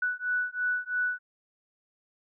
sine beating tone pair, 1480 / 1483 Hz, F#6 / F#6, 0 / +4 cents, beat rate 3 Hz, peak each -30 / -30 dBFS, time 0.02-1.19 s, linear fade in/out 5 ms, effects none

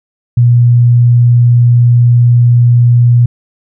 sine tone, 120.5 Hz, B2, 42 cents flat, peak -3 dBFS, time 0.37-3.26 s, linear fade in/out 5 ms, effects none

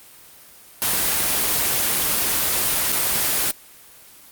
white noise with dropouts, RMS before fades -20 dBFS, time 0.82-3.51 s, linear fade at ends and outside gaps 0 ms, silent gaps 2.919-2.924 s, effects white hiss -46 dBFS RMS until 4.31 s + Opus 24 kbps

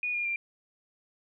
sine tone with pitch steps, 2459 / 2418 / 2378 Hz, D#7 / D7 / D7, -21 / +50 / +21 cents, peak -28 dBFS, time 0.03-0.36 s, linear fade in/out 2 ms, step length 110 ms, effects none

